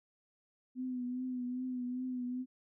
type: tone with vibrato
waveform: sine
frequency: 251.3 Hz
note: B3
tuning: 30 cents sharp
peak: -35 dBFS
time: 0.75-2.46 s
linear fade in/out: 50 ms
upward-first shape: triangle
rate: 2.5 Hz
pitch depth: 44 cents each way
effects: none